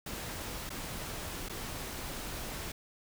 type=noise with dropouts; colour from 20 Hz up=pink; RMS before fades=-40 dBFS; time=0.06-2.72 s; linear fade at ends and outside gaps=5 ms; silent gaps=0.694-0.702 / 1.487-1.495 s; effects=none